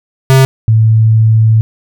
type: tone pair in turn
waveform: square / sine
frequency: 132.9 / 110.8 Hz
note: C3 / A2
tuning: +27 / +13 cents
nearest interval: minor third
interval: 314 cents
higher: first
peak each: -4 dBFS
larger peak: neither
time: 0.3-0.45 / 0.68-1.61 s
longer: second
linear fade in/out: 0 ms
effects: none